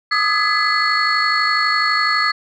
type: tone cluster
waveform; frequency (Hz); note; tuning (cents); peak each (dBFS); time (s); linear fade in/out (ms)
sine; 1224 / 1276 / 1687 / 2014 / 4366; D#6 / D#6 / G#6 / B6 / C#8; -29 / +43 / +27 / +33 / -27; -20; 0.11-2.32; 10
effects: tanh soft clip ceiling -7 dBFS